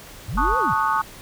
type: linear two-way sweep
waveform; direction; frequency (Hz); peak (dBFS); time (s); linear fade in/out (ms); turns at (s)
sine; up then down; 77.78 to 530 to 77.78; -26; 0.28-0.74; 5; 0.58
type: tone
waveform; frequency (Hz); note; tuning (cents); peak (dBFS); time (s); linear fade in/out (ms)
sine; 45.58; F#1; -25; -22; 0.33-0.55; 20
type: chord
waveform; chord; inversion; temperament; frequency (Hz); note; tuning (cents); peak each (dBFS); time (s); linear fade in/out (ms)
sine; D# half-diminished seventh; second; equal; 880 / 1108.7 / 1244.5 / 1480; A5 / C#6 / D#6 / F#6; 0 / 0 / 0 / 0; -23 / -23 / -23 / -27; 0.37-1.02; 10
effects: pink hiss -42 dBFS RMS until 1.21 s